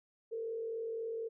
sine tone with frequency modulation, 453.7 Hz, A#4, 47 cents flat, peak -36 dBFS, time 0.31-1.29 s, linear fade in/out 20 ms, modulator 43.9 Hz, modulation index 0.49, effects none

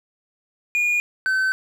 triangle tone pair in turn, 2436 / 1531.7 Hz, D#7 / G6, -37 / -41 cents, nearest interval minor sixth, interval 804 cents, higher first, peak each -16 dBFS, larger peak neither, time 0.75-1 / 1.26-1.52 s, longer second, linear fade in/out 0 ms, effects none

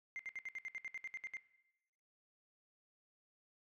sine tone bursts, 2093 Hz, C7, in tune, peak -40 dBFS, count 13, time 0.16-1.369 s, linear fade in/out 0 ms, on 33 ms, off 65 ms, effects noise-tail reverb RT60 0.9 s tail -17 dB re dry + tanh soft clip ceiling -38 dBFS

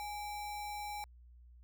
sine tone with sample-and-hold, 830.6 Hz, G#5, in tune, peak -39 dBFS, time 0-1.04 s, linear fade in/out 0 ms, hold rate 3150 Hz, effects added 60 Hz sine -55 dBFS peak until 1.63 s

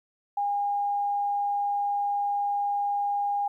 sine tone, 812 Hz, G#5, 39 cents flat, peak -24 dBFS, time 0.37-3.48 s, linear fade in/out 5 ms, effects 11-bit

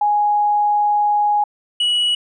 sine / triangle tone pair in turn, 830.6 / 2929 Hz, G#5 / F#7, 0 / -18 cents, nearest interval octave + minor seventh, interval 2182 cents, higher second, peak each -13 dBFS, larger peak neither, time 0.01-1.44 / 1.8-2.15 s, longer first, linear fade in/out 5 ms, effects resampled to 22050 Hz

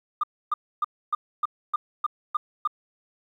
sine tone bursts, 1211 Hz, D#6, 47 cents flat, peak -19 dBFS, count 9, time 0.21-2.675 s, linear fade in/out 5 ms, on 25 ms, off 280 ms, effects tanh soft clip ceiling -17 dBFS + 10-bit

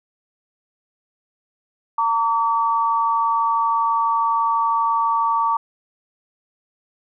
sine tone pair together, 913 / 1145.1 Hz, A#5 / D6, -36 / -44 cents, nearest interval major third, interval 392 cents, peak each -19 dBFS, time 1.98-5.57 s, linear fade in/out 5 ms, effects none

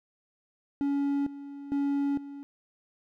triangle tone with tremolo, 281.6 Hz, C#4, 27 cents sharp, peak -23 dBFS, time 0.81-2.43 s, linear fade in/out 0 ms, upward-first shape square, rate 1.1 Hz, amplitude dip 80%, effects none

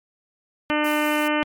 harmonic tone, 300 Hz, D4, 37 cents sharp, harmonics 1 / 2 / 3 / 4 / 5 / 6 / 7 / 8 / 9 / 10, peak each -23 / -26 / -28 / -29 / -30 / -31 / -31 / -32 / -33 / -33 dBFS, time 0.7-1.43 s, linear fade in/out 0 ms
blue noise, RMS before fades -36 dBFS, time 0.84-1.28 s, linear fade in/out 5 ms
effects MP3 64 kbps

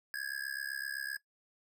square tone with amplitude modulation, 1667 Hz, G#6, 6 cents sharp, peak -33 dBFS, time 0.14-1.17 s, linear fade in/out 0 ms, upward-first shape sine, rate 67.8 Hz, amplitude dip 95%, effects noise-tail reverb RT60 0.1 s tail -17 dB re dry

